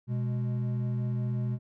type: tone pair together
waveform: triangle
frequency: 123.5 / 207.7 Hz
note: B2 / G#3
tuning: 0 / 0 cents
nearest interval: major sixth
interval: 900 cents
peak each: -26 / -34 dBFS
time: 0.07-1.59 s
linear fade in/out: 50 ms
effects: none